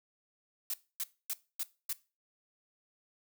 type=noise bursts; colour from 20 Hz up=blue; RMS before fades=-35 dBFS; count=5; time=0.7-1.93 s; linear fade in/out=2 ms; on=38 ms; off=260 ms; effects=noise-tail reverb RT60 0.3 s tail -19 dB re dry